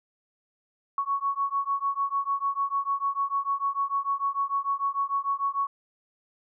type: beating tone pair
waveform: sine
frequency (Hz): 1108.7 / 1115.4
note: C#6 / C#6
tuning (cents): 0 / +10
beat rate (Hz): 6.7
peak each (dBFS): -28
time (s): 0.98-5.67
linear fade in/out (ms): 2
effects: none